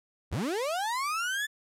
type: linear sweep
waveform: 35% pulse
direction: up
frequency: 48.9 to 1760 Hz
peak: -27 dBFS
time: 0.31-1.47 s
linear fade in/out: 20 ms
effects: low-pass 12000 Hz 12 dB/octave